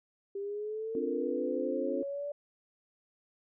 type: linear sweep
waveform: sine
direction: up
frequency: 394.1 to 582 Hz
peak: -34 dBFS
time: 0.35-2.32 s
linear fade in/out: 5 ms
type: chord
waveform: sine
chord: D minor seventh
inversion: third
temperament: equal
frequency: 261.6 / 293.7 / 349.2 / 440 Hz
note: C4 / D4 / F4 / A4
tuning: 0 / 0 / 0 / 0 cents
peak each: -37 dBFS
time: 0.95-2.03 s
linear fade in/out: 2 ms
effects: none